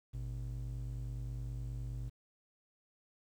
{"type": "ring-modulated tone", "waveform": "triangle", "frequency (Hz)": 87.31, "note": "F2", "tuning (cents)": 0, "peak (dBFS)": -33, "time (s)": [0.13, 2.1], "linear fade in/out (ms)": 20, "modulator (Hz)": 34.8, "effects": ["11-bit"]}